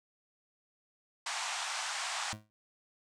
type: band-pass noise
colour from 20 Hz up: pink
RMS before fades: -37 dBFS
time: 1.26-2.33 s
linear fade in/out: 5 ms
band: 720 to 8700 Hz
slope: 48 dB/octave
type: tone with exponential decay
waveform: 25% pulse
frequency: 106.8 Hz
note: G#2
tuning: 49 cents sharp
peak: -34 dBFS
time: 2.33-2.5 s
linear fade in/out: 0 ms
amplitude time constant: 35 ms
effects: none